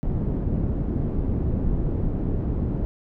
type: low-pass noise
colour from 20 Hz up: pink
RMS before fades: -24 dBFS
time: 0.03-2.85 s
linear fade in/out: 0 ms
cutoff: 280 Hz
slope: 12 dB/octave
effects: none